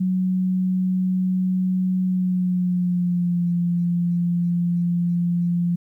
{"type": "tone with pitch glide", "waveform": "sine", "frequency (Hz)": [185, 173.61], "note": ["F#3", "F3"], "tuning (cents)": [0, -10], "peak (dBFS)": -18, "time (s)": [0, 5.76], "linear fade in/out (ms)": 10, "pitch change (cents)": -110, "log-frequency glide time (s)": [2.03, 3.48], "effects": ["10-bit"]}